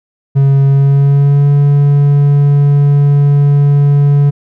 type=tone with pitch glide; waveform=triangle; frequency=137.8 to 143.07 Hz; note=C#3 to D3; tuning=-10 to -45 cents; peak=-3 dBFS; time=0.35-4.31 s; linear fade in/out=20 ms; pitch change=+65 cents; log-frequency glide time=0.67-1.49 s; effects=none